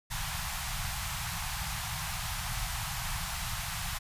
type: band-stop noise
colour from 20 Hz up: pink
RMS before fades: -35 dBFS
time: 0.1-3.99 s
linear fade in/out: 20 ms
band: 170 to 730 Hz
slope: 48 dB/octave
effects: resampled to 32000 Hz